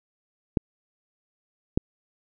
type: clicks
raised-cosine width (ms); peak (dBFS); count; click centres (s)
3; -7; 2; 0.572 / 1.775
effects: none